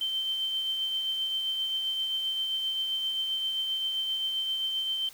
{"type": "tone with tremolo", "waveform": "sine", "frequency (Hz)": 3109, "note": "G7", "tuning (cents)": -15, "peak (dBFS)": -26, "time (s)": [0.01, 5.09], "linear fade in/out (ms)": 2, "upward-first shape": "triangle", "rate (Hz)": 7.6, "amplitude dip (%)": 35, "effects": ["white hiss -51 dBFS RMS until 5.13 s"]}